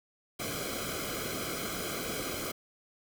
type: noise with comb filter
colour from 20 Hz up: pink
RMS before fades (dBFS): -36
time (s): 0.39-2.52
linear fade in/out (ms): 10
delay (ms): 1.1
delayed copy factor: -0.85
effects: none